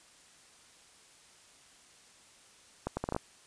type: accelerating click train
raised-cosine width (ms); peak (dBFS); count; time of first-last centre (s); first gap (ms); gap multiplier
1; -18; 7; 2.87-3.164; 100; 0.7
effects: white hiss -59 dBFS RMS until 3.46 s + resampled to 22050 Hz